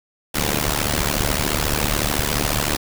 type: noise with amplitude modulation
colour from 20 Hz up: pink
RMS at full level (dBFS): -17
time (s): 0.34-2.77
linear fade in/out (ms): 10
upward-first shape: sine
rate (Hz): 74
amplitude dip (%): 95
effects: none